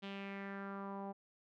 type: tone with low-pass filter sweep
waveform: sawtooth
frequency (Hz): 197.4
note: G3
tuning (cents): +12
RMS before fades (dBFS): -45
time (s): 0.02-1.13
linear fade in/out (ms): 20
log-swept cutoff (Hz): 3300 to 800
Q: 3.3
effects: none